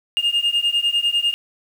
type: beating tone pair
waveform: sine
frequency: 2824 / 2834 Hz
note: F7 / F7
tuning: +19 / +25 cents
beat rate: 10 Hz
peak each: -18 dBFS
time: 0.17-1.34 s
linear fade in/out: 0 ms
effects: tanh soft clip ceiling -13 dBFS + 7-bit